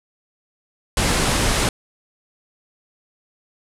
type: low-pass noise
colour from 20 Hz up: pink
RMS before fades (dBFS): -19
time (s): 0.97-1.69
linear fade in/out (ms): 2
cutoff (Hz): 11000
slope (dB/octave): 48
effects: none